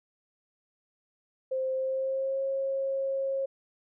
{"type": "tone with pitch glide", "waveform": "sine", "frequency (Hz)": [523.3, 541.1], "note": ["C5", "C#5"], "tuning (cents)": [0, -42], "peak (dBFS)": -27, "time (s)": [1.51, 3.46], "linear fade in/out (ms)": 10, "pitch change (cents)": 58, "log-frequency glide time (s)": [1.74, 2.43], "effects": []}